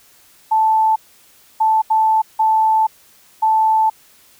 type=tone bursts at uneven times; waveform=sine; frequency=878 Hz; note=A5; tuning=4 cents flat; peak=-11 dBFS; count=5; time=0.51-0.96 / 1.6-1.82 / 1.9-2.22 / 2.39-2.87 / 3.42-3.9 s; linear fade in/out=10 ms; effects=white hiss -50 dBFS RMS until 4.39 s